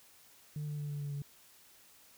sine tone with pitch steps, 149.5 / 148.04 / 146.59 / 145.16 / 143.74 / 142.34 Hz, D3 / D3 / D3 / D3 / D3 / C#3, +31 / +14 / -3 / -20 / -37 / +46 cents, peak -34 dBFS, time 0.56-1.22 s, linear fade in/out 2 ms, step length 110 ms, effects tanh soft clip ceiling -34 dBFS + white hiss -61 dBFS RMS until 2.17 s

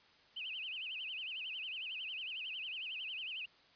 sine tone with vibrato, 2794 Hz, F7, in tune, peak -40 dBFS, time 0.36-3.46 s, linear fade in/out 10 ms, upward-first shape sine, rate 11 Hz, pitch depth 200 cents each way, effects white hiss -65 dBFS RMS until 3.75 s + resampled to 11025 Hz

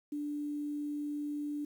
sine tone with quantisation, 293.7 Hz, D4, in tune, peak -34 dBFS, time 0.12-1.65 s, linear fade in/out 5 ms, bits 10, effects none

